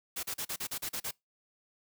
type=noise bursts; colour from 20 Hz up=white; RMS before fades=-36 dBFS; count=9; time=0.16-1.112 s; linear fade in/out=10 ms; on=72 ms; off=38 ms; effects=noise-tail reverb RT60 0.2 s tail -25 dB re dry